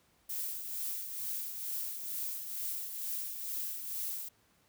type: noise with tremolo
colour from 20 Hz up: violet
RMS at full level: -36 dBFS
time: 0.29-4.29 s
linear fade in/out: 10 ms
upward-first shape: triangle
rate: 2.2 Hz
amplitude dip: 55%
effects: pink hiss -69 dBFS RMS until 4.68 s + high-pass 60 Hz 12 dB/octave